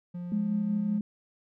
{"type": "tone with pitch glide", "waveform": "triangle", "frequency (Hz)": [176.2, 177.53], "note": ["F3", "F3"], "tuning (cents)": [16, 29], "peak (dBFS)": -32, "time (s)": [0.14, 0.99], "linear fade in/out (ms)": 10, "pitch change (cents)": 13, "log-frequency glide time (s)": [0.43, 0.83]}
{"type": "tone with tremolo", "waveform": "sine", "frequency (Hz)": 209.5, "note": "G#3", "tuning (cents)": 15, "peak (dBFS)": -25, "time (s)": [0.32, 1.01], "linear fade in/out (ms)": 2, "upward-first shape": "sine", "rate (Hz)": 5.3, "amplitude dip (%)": 25}
{"effects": []}